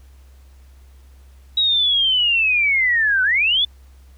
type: linear two-way sweep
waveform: sine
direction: down then up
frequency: 3850 to 1481 to 3539 Hz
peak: -14 dBFS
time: 1.57-3.65 s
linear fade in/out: 5 ms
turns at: 3.23 s
effects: added 66 Hz sine -43 dBFS peak until 4.17 s + pink hiss -58 dBFS RMS until 4.17 s